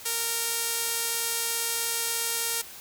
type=tone with band-pass filter; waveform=sawtooth; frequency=463.1 Hz; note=A#4; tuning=11 cents flat; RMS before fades=-29 dBFS; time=0.05-2.62 s; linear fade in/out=10 ms; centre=11000 Hz; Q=0.8; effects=white hiss -44 dBFS RMS until 2.8 s